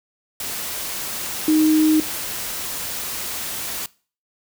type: tone in noise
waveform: sine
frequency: 311.1 Hz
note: D#4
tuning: in tune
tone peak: -13 dBFS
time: 1.48-2 s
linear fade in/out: 2 ms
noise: white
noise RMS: -28 dBFS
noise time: 0.4-3.86 s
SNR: +12 dB
effects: noise-tail reverb RT60 0.4 s tail -22 dB re dry